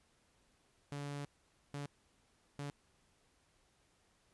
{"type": "tone bursts at uneven times", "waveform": "sawtooth", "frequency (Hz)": 143.2, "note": "D3", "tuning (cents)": -43, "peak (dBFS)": -37, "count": 3, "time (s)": [[0.92, 1.25], [1.74, 1.86], [2.59, 2.7]], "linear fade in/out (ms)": 0, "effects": ["pink hiss -73 dBFS RMS until 4.33 s", "resampled to 24000 Hz"]}